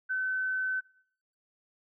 sine tone, 1522 Hz, F#6, 48 cents sharp, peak -28 dBFS, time 0.09-0.81 s, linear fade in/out 20 ms, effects noise-tail reverb RT60 0.6 s tail -20 dB re dry

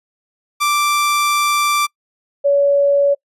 sawtooth / sine tone pair in turn, 1174.7 / 565.4 Hz, D6 / C#5, 0 / +34 cents, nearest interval octave + minor second, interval 1266 cents, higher first, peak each -10 dBFS, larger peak neither, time 0.6-1.87 / 2.44-3.15 s, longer first, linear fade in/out 20 ms, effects noise-tail reverb RT60 0.1 s tail -26 dB re dry + resampled to 32000 Hz

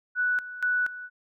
sine tone with tremolo, 1480 Hz, F#6, in tune, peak -22 dBFS, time 0.15-1.1 s, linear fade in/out 50 ms, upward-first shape square, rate 2.1 Hz, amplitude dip 80%, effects none

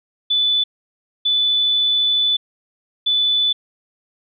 sine tone bursts at uneven times, 3486 Hz, A7, 17 cents flat, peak -14 dBFS, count 3, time 0.3-0.64 / 1.25-2.37 / 3.06-3.53 s, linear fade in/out 10 ms, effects none

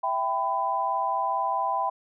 sine chord, E minor, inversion none, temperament equal with one note detuned, 659.3 / 784 / 1002.1 Hz, E5 / G5 / B5, 0 / 0 / +25 cents, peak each -32 / -28 / -26 dBFS, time 0.03-1.9 s, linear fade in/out 10 ms, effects none

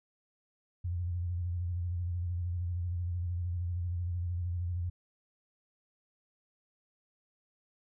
sine tone with vibrato, 87.7 Hz, F2, 8 cents sharp, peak -31 dBFS, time 0.84-4.9 s, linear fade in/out 10 ms, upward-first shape square, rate 13 Hz, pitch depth 44 cents each way, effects none

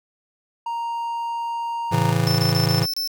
triangle tone, 932.3 Hz, A#5, in tune, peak -22 dBFS, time 0.66-2.12 s, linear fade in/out 5 ms
square chord, A major, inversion none, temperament just, 110 / 137.5 / 165 Hz, A2 / C#3 / E3, 0 / -14 / +2 cents, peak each -23 dBFS, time 1.91-2.86 s, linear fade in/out 20 ms
45% pulse tone bursts, 5310 Hz, E8, 12 cents sharp, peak -23 dBFS, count 6, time 2.27-3.075 s, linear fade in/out 0 ms, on 110 ms, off 29 ms
effects none

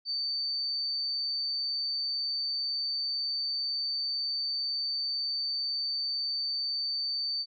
sine tone, 4571 Hz, D8, 48 cents flat, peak -29 dBFS, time 0.05-7.46 s, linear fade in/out 50 ms, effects none

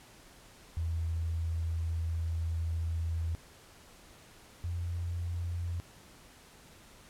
sine tone pair in turn, 82.41 / 86.4 Hz, E2 / F2, 0 / -18 cents, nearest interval minor second, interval 82 cents, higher second, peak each -30 / -32 dBFS, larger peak first, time 0.77-3.35 / 4.64-5.8 s, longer first, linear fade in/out 0 ms, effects pink hiss -56 dBFS RMS until 7.09 s + low-pass 12000 Hz 12 dB/octave

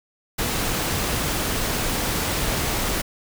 pink noise, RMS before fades -24 dBFS, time 0.38-3.02 s, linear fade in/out 10 ms, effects none

